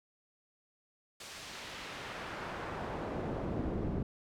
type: noise with band-pass filter sweep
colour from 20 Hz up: brown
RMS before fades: -39 dBFS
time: 1.2-4.03 s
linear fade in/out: 5 ms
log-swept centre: 6100 to 230 Hz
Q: 0.75
effects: none